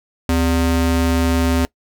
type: ring-modulated tone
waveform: square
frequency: 164.81 Hz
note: E3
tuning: in tune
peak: -12 dBFS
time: 0.29-1.65 s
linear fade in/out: 0 ms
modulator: 90.3 Hz
effects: noise-tail reverb RT60 0.1 s tail -22 dB re dry